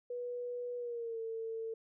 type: tone with pitch glide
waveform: sine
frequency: 488 to 450.1 Hz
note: B4 to A4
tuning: -21 to +39 cents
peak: -37 dBFS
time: 0.1-1.74 s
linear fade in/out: 5 ms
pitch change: -140 cents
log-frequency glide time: 0.77-1.2 s
effects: none